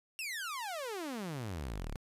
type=exponential sweep; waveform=sawtooth; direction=down; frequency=2794 to 30.21 Hz; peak=-34 dBFS; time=0.19-1.96 s; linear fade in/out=0 ms; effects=resampled to 32000 Hz + 12-bit